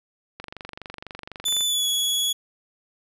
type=click train; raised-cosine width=0.3 ms; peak=-20 dBFS; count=30; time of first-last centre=0.4-1.608 s; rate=24 Hz
type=tone with pitch glide; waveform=sawtooth; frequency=3499 to 3370 Hz; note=A7 to G#7; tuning=-10 to +25 cents; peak=-18 dBFS; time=1.45-2.33 s; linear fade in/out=10 ms; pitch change=-65 cents; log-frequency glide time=1.66-1.87 s
effects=resampled to 32000 Hz + 9-bit